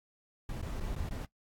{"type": "noise with dropouts", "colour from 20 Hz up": "brown", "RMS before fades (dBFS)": -37, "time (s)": [0.49, 1.25], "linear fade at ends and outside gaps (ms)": 2, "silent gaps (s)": [[0.616, 0.626], [0.8, 0.807], [0.95, 0.961], [1.089, 1.109]], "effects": ["noise-tail reverb RT60 0.1 s tail -17 dB re dry", "AAC 64 kbps"]}